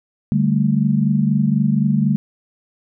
sine chord, D suspended fourth, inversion none, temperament equal, 146.83 / 196 / 220 Hz, D3 / G3 / A3, 0 / 0 / 0 cents, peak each -18 dBFS, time 0.32-2.16 s, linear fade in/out 0 ms, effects none

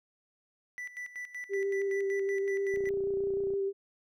triangle tone with tremolo, 1975.5 Hz, B6, in tune, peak -35 dBFS, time 0.78-2.89 s, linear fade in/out 0 ms, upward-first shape square, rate 5.3 Hz, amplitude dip 75%
sine tone with vibrato, 393.6 Hz, G4, 7 cents sharp, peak -28 dBFS, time 1.49-3.73 s, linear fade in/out 50 ms, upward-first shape square, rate 6.4 Hz, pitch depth 12 cents each way
click train, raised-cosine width 2 ms, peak -33 dBFS, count 25, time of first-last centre 2.74-3.537 s, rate 30.1 Hz
effects none

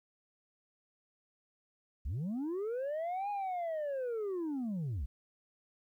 sine linear two-way sweep, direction up then down, 52.5 to 830 to 52.5 Hz, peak -31 dBFS, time 2.05-5.06 s, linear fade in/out 10 ms, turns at 3.3 s, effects tanh soft clip ceiling -33 dBFS + 12-bit

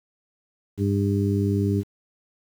harmonic tone, 100 Hz, G2, 35 cents sharp, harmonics 1 / 2 / 3 / 4, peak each -22 / -25 / -27 / -28 dBFS, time 0.77-1.84 s, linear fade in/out 50 ms, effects 8-bit

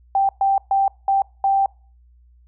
sine tone bursts at uneven times, 784 Hz, G5, in tune, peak -14 dBFS, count 5, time 0.15-0.29 / 0.41-0.58 / 0.71-0.88 / 1.08-1.22 / 1.44-1.66 s, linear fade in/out 2 ms, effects noise-tail reverb RT60 0.4 s tail -26 dB re dry + added 60 Hz sine -49 dBFS peak until 2.47 s

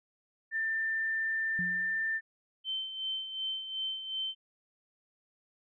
sine tone, 1788 Hz, A6, 27 cents sharp, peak -29 dBFS, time 0.51-2.21 s, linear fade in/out 50 ms
sine tone with exponential decay, 177.9 Hz, F3, 32 cents sharp, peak -33 dBFS, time 1.59-2.1 s, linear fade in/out 0 ms, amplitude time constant 110 ms
sine tone with tremolo, 3093 Hz, G7, 24 cents flat, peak -31 dBFS, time 2.64-4.35 s, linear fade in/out 50 ms, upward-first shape sine, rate 2.7 Hz, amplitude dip 60%
effects none

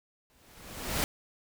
pink noise with exponential growth, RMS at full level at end -27 dBFS, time 0.3-1.04 s, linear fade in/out 0 ms, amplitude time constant 160 ms, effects none

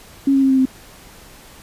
sine tone with pitch steps, 274.7 / 271.2 / 267.8 / 264.4 / 261.1 Hz, C#4 / C#4 / C4 / C4 / C4, -16 / -38 / +40 / +18 / -3 cents, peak -11 dBFS, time 0.27-0.655 s, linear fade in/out 5 ms, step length 77 ms, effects pink hiss -43 dBFS RMS until 1.62 s + resampled to 32000 Hz

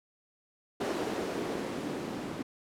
violet noise with low-pass filter sweep, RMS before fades -35 dBFS, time 0.8-2.43 s, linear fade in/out 10 ms, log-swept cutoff 370 to 240 Hz, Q 1.8, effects none

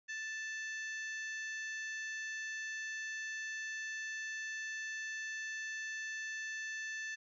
harmonic tone, 880 Hz, A5, in tune, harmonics 2 / 3 / 4 / 5 / 6 / 7 / 8, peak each -40 / -49 / -56 / -56 / -62 / -51 / -63 dBFS, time 0.08-7.16 s, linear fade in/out 20 ms, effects none

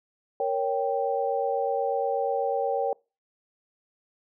sine chord, G diminished, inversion first, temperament equal, 466.2 / 554.4 / 784 Hz, Bb4 / Db5 / G5, 0 / 0 / 0 cents, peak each -28 dBFS, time 0.4-2.93 s, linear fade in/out 2 ms, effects noise-tail reverb RT60 0.3 s tail -26 dB re dry

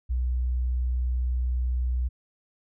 sine tone, 62 Hz, B1, 7 cents sharp, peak -23 dBFS, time 0.09-2.09 s, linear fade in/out 20 ms, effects none

